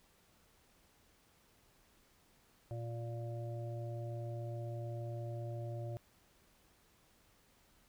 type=harmonic tone; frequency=117 Hz; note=A#2; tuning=7 cents sharp; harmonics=1 / 3 / 5 / 6; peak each=-40 / -50 / -48 / -54 dBFS; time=2.71-5.97 s; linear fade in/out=0 ms; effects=pink hiss -69 dBFS RMS until 7.88 s